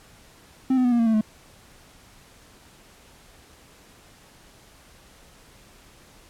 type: tone with pitch steps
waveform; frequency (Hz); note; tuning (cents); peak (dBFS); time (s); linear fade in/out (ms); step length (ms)
triangle; 261.6 / 253.3 / 245.2 / 237.4 / 229.9 / 222.5 / 215.5; C4 / B3 / B3 / A#3 / A#3 / A3 / A3; 0 / +44 / -12 / +32 / -24 / +20 / -36; -15; 0.7-1.211; 5; 73
effects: pink hiss -52 dBFS RMS until 6.29 s + low-pass 12000 Hz 12 dB/octave